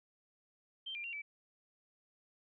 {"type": "tone with pitch steps", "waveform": "sine", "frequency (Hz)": [3139, 2387, 2761, 2307], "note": ["G7", "D7", "F7", "D7"], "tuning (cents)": [2, 28, -20, -31], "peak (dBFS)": -40, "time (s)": [0.86, 1.22], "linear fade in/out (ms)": 10, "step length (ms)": 90, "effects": []}